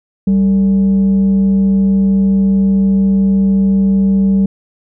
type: tone with frequency modulation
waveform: sine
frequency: 194.6 Hz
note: G3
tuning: 12 cents flat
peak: -7 dBFS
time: 0.27-4.46 s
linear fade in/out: 5 ms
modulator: 254 Hz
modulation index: 0.23
effects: tanh soft clip ceiling -4 dBFS